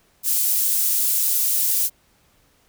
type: high-pass noise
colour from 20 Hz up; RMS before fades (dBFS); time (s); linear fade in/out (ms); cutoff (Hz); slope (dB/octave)
pink; -20; 0.23-1.9; 50; 11000; 12
effects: pink hiss -60 dBFS RMS until 2.68 s